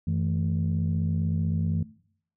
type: tone cluster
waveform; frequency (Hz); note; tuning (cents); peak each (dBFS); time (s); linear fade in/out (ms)
sine; 92.6 / 162.2 / 218; F#2 / E3 / A3; +2 / -28 / -16; -26 / -26 / -31; 0.07-1.83; 5
effects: noise-tail reverb RT60 0.6 s tail -19 dB re dry + tanh soft clip ceiling -17 dBFS